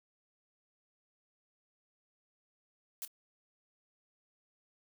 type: noise with echo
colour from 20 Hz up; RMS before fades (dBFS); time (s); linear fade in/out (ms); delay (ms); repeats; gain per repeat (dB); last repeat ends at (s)
blue; -40; 3.02-3.05; 0; 27; 1; -14; 3.077
effects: none